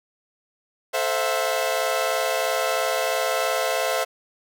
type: chord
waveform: sawtooth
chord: F# half-diminished seventh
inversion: first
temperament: equal with one note detuned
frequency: 440 / 523.3 / 659.3 / 722.3 Hz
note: A4 / C5 / E5 / F#5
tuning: 0 / 0 / 0 / -42 cents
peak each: -27 / -22 / -21 / -26 dBFS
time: 0.93-4.05 s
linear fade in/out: 20 ms
effects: none